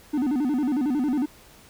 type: tone with vibrato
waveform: triangle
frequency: 273.2 Hz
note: C#4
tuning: 25 cents flat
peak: -19 dBFS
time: 0.13-1.26 s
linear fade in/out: 10 ms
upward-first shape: square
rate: 11 Hz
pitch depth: 160 cents each way
effects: pink hiss -51 dBFS RMS until 1.69 s